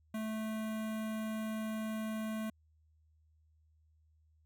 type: tone with notch filter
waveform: square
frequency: 218.6 Hz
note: A3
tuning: 11 cents flat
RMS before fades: -38 dBFS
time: 0.14-2.5 s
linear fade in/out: 5 ms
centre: 4900 Hz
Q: 1.4
effects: added 78 Hz sine -66 dBFS peak until 4.45 s